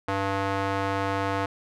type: tone with band-pass filter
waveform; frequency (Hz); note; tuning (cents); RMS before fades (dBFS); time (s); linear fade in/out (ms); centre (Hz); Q
square; 98; G2; 0; -27; 0.08-1.46; 5; 1000; 0.87
effects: none